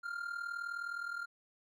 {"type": "tone with amplitude modulation", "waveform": "triangle", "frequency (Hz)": 1396.9, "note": "F6", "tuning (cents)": 0, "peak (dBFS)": -33, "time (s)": [0.03, 1.26], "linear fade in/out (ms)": 20, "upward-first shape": "sine", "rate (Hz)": 39.6, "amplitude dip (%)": 70, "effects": []}